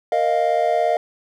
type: chord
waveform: triangle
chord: Bb suspended fourth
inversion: none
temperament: just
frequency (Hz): 466.2 / 621.6 / 699.2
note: Bb4 / Eb5 / F5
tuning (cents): 0 / -2 / +2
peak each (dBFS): -22 / -18 / -17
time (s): 0.12-0.97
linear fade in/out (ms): 2
effects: none